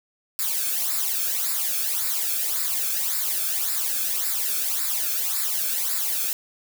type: noise with flanger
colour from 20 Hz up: blue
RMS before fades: -25 dBFS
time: 0.39-6.33 s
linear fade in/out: 0 ms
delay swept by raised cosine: 0.32 to 1.04 ms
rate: 1.8 Hz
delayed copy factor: -0.75
effects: none